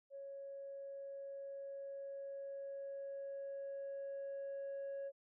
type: tone with level ramp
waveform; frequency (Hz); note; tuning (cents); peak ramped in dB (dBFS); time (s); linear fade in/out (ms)
sine; 553; C#5; -4; -46 to -39; 0.1-5.12; 50
effects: tanh soft clip ceiling -40 dBFS